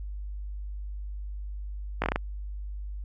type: slowing click train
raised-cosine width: 0.5 ms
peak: -10 dBFS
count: 6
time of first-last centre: 2.02-2.159 s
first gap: 18 ms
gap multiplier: 1.22
effects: added 50 Hz sine -33 dBFS peak until 3.04 s + MP3 64 kbps